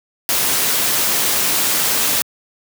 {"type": "noise", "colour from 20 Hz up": "white", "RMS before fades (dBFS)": -17, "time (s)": [0.29, 2.22], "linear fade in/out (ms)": 0, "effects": ["high-pass 100 Hz 12 dB/octave"]}